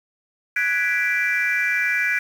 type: chord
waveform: sine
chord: G# half-diminished seventh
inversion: third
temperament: equal with one note detuned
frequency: 1480 / 1667.9 / 1975.5 / 2349 Hz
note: F#6 / G#6 / B6 / D7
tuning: 0 / +7 / 0 / 0 cents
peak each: -25 / -23 / -23 / -22 dBFS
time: 0.56-2.19 s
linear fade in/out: 5 ms
effects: tanh soft clip ceiling -12 dBFS + 7-bit